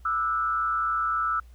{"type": "tone with frequency modulation", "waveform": "sine", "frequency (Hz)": 1318.5, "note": "E6", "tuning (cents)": 0, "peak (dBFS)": -23, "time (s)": [0.05, 1.4], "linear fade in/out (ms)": 5, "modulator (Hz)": 127, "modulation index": 0.71, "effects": ["added 60 Hz sine -46 dBFS peak until 1.54 s", "pink hiss -64 dBFS RMS until 1.54 s"]}